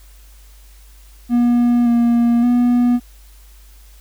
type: tone with pitch steps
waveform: triangle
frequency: 240.4 / 236.2 / 243.3 Hz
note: B3 / A#3 / B3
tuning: -46 / +23 / -26 cents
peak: -9 dBFS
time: 1.29-3 s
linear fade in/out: 50 ms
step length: 570 ms
effects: added 50 Hz sine -41 dBFS peak until 4 s + white hiss -51 dBFS RMS until 4 s